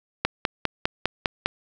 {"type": "click train", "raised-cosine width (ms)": 0.3, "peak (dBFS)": -4, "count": 7, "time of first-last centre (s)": [0.25, 1.46], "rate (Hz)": 4.96, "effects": []}